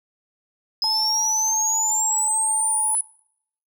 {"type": "exponential sweep", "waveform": "sine", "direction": "up", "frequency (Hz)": [5060, 10190], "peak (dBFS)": -17, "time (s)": [0.82, 3.01], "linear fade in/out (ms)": 2}
{"type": "tone with vibrato", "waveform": "sine", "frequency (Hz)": 873, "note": "A5", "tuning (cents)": -14, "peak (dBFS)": -24, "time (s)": [0.84, 2.95], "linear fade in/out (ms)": 0, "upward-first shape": "square", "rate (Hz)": 3.4, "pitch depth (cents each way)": 10}
{"effects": ["noise-tail reverb RT60 0.7 s tail -25 dB re dry", "tanh soft clip ceiling -16 dBFS"]}